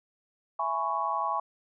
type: chord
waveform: sine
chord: C# minor seventh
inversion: first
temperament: just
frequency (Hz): 665.2 / 831.5 / 997.9 / 1108.7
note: E5 / G#5 / B5 / C#6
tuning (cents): +16 / +2 / +18 / 0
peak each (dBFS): -36 / -32 / -33 / -30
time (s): 0.59-1.4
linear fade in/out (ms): 5
effects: none